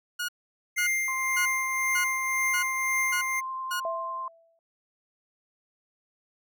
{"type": "tone bursts", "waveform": "sawtooth", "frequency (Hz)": 1445, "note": "F#6", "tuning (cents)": -41, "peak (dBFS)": -25, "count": 7, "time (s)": [0.19, 3.802], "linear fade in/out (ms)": 10, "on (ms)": 96, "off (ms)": 490}
{"type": "tone with tremolo", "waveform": "square", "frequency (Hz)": 2100, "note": "C7", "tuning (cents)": 6, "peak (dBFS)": -24, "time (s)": [0.76, 3.41], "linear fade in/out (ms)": 20, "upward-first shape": "triangle", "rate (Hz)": 1.9, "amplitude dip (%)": 50}
{"type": "tone with vibrato", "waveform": "sine", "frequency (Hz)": 1048, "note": "C6", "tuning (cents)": 2, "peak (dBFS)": -31, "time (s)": [1.08, 4.28], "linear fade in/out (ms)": 2, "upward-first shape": "triangle", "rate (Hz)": 10, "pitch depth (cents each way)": 10}
{"type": "tone with exponential decay", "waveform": "sine", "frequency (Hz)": 663, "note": "E5", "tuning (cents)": 10, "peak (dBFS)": -27, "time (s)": [3.85, 4.59], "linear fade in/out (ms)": 1, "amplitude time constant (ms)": 160}
{"effects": []}